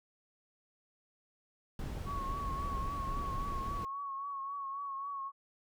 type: noise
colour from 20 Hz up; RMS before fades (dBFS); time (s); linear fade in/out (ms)
brown; -39; 1.79-3.85; 2
type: tone with vibrato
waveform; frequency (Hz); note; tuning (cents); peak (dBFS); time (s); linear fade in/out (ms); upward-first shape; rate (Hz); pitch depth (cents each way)
sine; 1108.7; C#6; 0; -37; 2.05-5.32; 50; triangle; 3.7; 48
effects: none